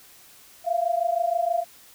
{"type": "tone pair together", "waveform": "sine", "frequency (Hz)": [673, 699.3], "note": ["E5", "F5"], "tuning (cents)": [36, 2], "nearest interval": "minor second", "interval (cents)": 66, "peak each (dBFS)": -24, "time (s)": [0.64, 1.65], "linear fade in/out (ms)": 50, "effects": ["white hiss -51 dBFS RMS until 1.94 s"]}